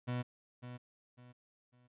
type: tone with echo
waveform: 30% pulse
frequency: 123.47 Hz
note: B2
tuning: in tune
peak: -32 dBFS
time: 0.07-0.23 s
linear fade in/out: 20 ms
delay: 550 ms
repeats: 3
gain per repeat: -10 dB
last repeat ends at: 1.88 s
effects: resampled to 8000 Hz